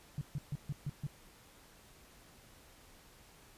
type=tone bursts; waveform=sine; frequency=144.3 Hz; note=D3; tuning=30 cents flat; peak=-34 dBFS; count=6; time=0.18-1.066 s; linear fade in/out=0 ms; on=31 ms; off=140 ms; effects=pink hiss -60 dBFS RMS until 3.57 s + resampled to 32000 Hz